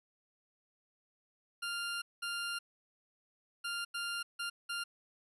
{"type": "tone bursts at uneven times", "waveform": "20% pulse", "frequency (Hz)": 1396.9, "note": "F6", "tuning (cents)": 0, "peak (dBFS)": -31, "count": 6, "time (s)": [[1.62, 2.02], [2.22, 2.59], [3.64, 3.85], [3.94, 4.23], [4.39, 4.5], [4.69, 4.84]], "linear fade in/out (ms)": 10, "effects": ["resampled to 32000 Hz"]}